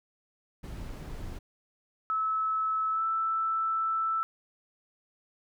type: noise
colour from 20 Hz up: brown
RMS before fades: -39 dBFS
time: 0.63-1.39 s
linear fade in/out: 10 ms
type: tone with pitch glide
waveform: sine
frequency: 1300 to 1322 Hz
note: E6 to E6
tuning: -24 to +5 cents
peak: -26 dBFS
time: 2.1-4.23 s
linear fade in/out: 0 ms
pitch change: +29 cents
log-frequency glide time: 2.91-3.03 s
effects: none